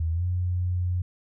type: tone with pitch glide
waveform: sine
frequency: 81.3 to 89.69 Hz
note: E2 to F2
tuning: -23 to +47 cents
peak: -23 dBFS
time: 0-1.02 s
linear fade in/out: 5 ms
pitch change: +170 cents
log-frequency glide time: 0.12-0.24 s
effects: none